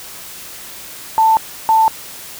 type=tone bursts at uneven times; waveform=sine; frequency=887 Hz; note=A5; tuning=14 cents sharp; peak=-8 dBFS; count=2; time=1.18-1.37 / 1.69-1.88 s; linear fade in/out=0 ms; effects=white hiss -33 dBFS RMS until 2.39 s